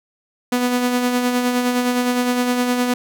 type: tone with tremolo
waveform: sawtooth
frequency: 246.9 Hz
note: B3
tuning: in tune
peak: -11 dBFS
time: 0.52-2.94 s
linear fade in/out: 5 ms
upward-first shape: sine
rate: 9.7 Hz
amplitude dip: 40%
effects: none